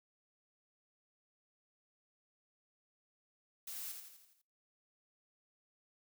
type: noise with echo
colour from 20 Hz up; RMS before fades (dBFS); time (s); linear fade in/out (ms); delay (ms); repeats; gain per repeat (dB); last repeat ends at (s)
blue; -45; 3.67-3.92; 5; 83; 6; -5; 4.418
effects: noise-tail reverb RT60 0.5 s tail -25 dB re dry